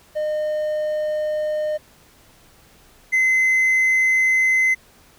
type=tone pair in turn; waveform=triangle; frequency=610 / 2052 Hz; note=D#5 / C7; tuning=-34 / -34 cents; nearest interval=octave + major sixth; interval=2100 cents; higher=second; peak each=-18 / -12 dBFS; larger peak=second; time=0.15-1.78 / 3.12-4.75 s; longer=neither; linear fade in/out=20 ms; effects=tanh soft clip ceiling -8 dBFS + pink hiss -52 dBFS RMS until 5.18 s